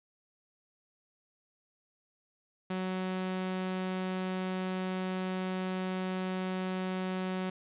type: tone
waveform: sawtooth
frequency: 186 Hz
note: F#3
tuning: 9 cents sharp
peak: -28 dBFS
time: 2.7-7.5 s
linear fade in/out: 5 ms
effects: resampled to 8000 Hz + 10-bit